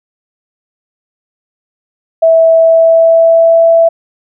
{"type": "tone with pitch glide", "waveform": "sine", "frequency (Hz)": [654, 663.5], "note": ["E5", "E5"], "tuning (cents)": [-14, 11], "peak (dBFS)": -3, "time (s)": [2.22, 3.89], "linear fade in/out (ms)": 10, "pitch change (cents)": 25, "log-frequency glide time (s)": [2.53, 3.67], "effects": []}